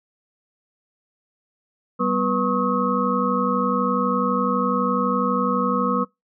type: tone cluster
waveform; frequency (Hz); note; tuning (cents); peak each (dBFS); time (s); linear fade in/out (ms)
sine; 194.4 / 246.4 / 490.8 / 1093 / 1274; G3 / B3 / B4 / C#6 / D#6; -14 / -4 / -11 / -25 / +41; -25; 1.99-6.05; 20
effects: noise-tail reverb RT60 0.2 s tail -25 dB re dry